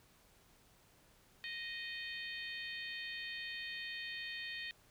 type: harmonic tone with a mistuned harmonic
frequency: 622.3 Hz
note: D#5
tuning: in tune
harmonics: 3 / 4 / 5 / 6 / 7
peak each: -45 / -47 / -49 / -51 / -52 dBFS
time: 1.44-4.71 s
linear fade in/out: 0 ms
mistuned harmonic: 6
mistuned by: -33 cents
effects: pink hiss -67 dBFS RMS until 4.9 s